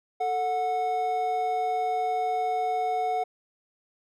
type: tone pair together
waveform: triangle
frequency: 443.2 / 733 Hz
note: A4 / F#5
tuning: +13 / -16 cents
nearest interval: major sixth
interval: 871 cents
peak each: -30 / -23 dBFS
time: 0.2-3.24 s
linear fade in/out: 10 ms
effects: none